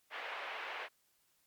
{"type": "band-pass noise", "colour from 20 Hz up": "white", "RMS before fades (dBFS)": -43, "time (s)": [0.1, 0.89], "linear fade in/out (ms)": 50, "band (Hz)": [490, 2600], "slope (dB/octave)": 24, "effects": ["white hiss -74 dBFS RMS until 1.46 s", "MP3 96 kbps"]}